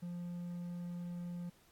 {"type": "tone", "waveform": "triangle", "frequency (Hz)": 174.8, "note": "F3", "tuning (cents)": 2, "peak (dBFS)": -38, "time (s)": [0.02, 1.5], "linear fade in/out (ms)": 10, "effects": ["pink hiss -68 dBFS RMS until 1.71 s", "AAC 64 kbps"]}